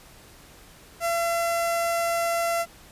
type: tone with notch filter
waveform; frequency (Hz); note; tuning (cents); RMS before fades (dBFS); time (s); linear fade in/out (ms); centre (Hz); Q
sawtooth; 678; E5; +49; -25; 1-2.66; 50; 3700; 1.8
effects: pink hiss -50 dBFS RMS until 2.91 s + resampled to 32000 Hz